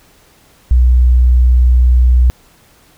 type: tone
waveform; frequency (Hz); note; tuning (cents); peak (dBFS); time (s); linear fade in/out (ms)
sine; 61.74; B1; 0; -5; 0.71-2.3; 0
effects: pink hiss -48 dBFS RMS until 2.97 s